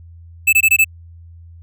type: tone bursts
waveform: square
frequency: 2624 Hz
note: E7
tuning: 9 cents flat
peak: -9 dBFS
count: 5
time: 0.47-0.845 s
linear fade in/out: 10 ms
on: 59 ms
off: 20 ms
effects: added 84 Hz sine -37 dBFS peak until 1.62 s